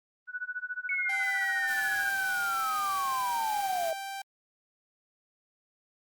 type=tone with tremolo; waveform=sine; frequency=1480 Hz; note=F#6; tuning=in tune; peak=-30 dBFS; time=0.27-2.14 s; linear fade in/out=50 ms; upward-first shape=sine; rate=14 Hz; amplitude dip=95%
type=linear sweep; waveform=sine; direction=down; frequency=2217 to 639 Hz; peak=-28 dBFS; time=0.89-3.93 s; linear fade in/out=2 ms
type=tone; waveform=sawtooth; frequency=784 Hz; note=G5; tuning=in tune; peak=-32 dBFS; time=1.09-4.22 s; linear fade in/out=5 ms
type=noise; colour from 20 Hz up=white; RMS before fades=-43 dBFS; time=1.67-3.92 s; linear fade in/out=20 ms
effects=Opus 32 kbps